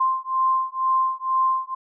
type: beating tone pair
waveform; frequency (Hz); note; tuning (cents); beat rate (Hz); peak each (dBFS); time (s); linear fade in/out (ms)
sine; 1046.5 / 1048.6; C6 / C6; 0 / +3; 2.1; -22; 0-1.75; 10
effects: none